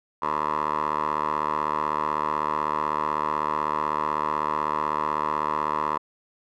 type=tone with band-pass filter; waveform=10% pulse; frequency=76 Hz; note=D#2; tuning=40 cents flat; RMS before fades=-26 dBFS; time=0.22-5.98 s; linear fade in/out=5 ms; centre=1000 Hz; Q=4.9; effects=none

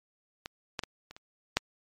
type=clicks; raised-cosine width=0.2 ms; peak=-19 / -14 / -18 / -28 / -30 / -6 dBFS; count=6; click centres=0.459 / 0.792 / 0.836 / 1.11 / 1.165 / 1.57 s; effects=MP3 64 kbps

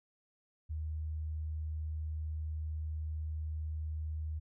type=tone; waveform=sine; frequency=77.78 Hz; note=D#2; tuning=in tune; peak=-35 dBFS; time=0.69-4.4 s; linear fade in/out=20 ms; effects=none

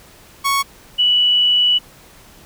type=tone pair in turn; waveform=sawtooth / sine; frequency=1108.7 / 2952 Hz; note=C#6 / F#7; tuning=0 / -5 cents; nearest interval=octave + perfect fourth; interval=1695 cents; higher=second; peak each=-11 dBFS; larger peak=neither; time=0.44-0.63 / 0.98-1.79 s; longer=second; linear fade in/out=20 ms; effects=pink hiss -45 dBFS RMS until 2.45 s

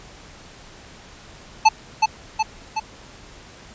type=tone with echo; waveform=square; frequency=873 Hz; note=A5; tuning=14 cents flat; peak=-9 dBFS; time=1.65-1.69 s; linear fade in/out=10 ms; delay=370 ms; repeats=3; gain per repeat=-4 dB; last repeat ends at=2.8 s; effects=pink hiss -44 dBFS RMS until 3.74 s + resampled to 16000 Hz

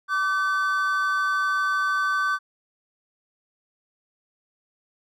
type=tone pair together; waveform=triangle; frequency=1163 / 1524.3 Hz; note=D6 / G6; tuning=-17 / -49 cents; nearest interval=perfect fourth; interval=468 cents; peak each=-22 dBFS; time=0.08-2.39 s; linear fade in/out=50 ms; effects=none

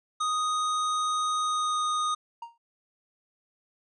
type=tone with pitch glide; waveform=square; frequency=1244.5 to 1236.6 Hz; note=D#6 to D#6; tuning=0 to -11 cents; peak=-26 dBFS; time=0.2-2.15 s; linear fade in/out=10 ms; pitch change=-11 cents; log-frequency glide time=1.42-1.81 s
type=tone with exponential decay; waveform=triangle; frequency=932.3 Hz; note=A#5; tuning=in tune; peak=-31 dBFS; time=2.42-2.58 s; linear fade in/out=5 ms; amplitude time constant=34 ms
effects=resampled to 22050 Hz

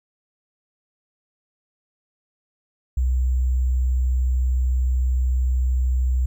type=tone with sample-and-hold; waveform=sine; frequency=63.3 Hz; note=B1; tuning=43 cents sharp; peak=-17 dBFS; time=2.97-6.26 s; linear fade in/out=5 ms; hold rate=7350 Hz; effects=none

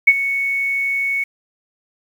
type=tone with ADSR envelope; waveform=sine; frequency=2217 Hz; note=C#7; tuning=in tune; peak=-3 dBFS; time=0.07-1.24 s; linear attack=10 ms; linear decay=46 ms; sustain=-14 dB; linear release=8 ms; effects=7-bit

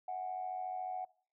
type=tone with amplitude modulation; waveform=sine; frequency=740 Hz; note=F#5; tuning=in tune; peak=-33 dBFS; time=0.08-1.05 s; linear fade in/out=5 ms; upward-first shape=sine; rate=94 Hz; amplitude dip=65%; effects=noise-tail reverb RT60 0.5 s tail -23 dB re dry + tanh soft clip ceiling -30 dBFS

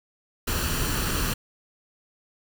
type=noise with comb filter; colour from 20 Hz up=pink; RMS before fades=-26 dBFS; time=0.47-1.34 s; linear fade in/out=10 ms; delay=0.69 ms; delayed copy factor=+0.55; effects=none

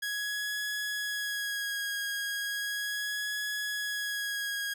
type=tone with vibrato; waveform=sawtooth; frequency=1661.2 Hz; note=G#6; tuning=in tune; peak=-28 dBFS; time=0.02-4.74 s; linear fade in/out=10 ms; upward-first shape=sine; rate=0.36 Hz; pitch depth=22 cents each way; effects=none

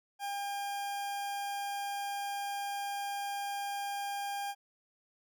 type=tone; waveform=40% pulse; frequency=804 Hz; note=G5; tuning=44 cents sharp; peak=-34 dBFS; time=0.19-4.55 s; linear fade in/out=50 ms; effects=none

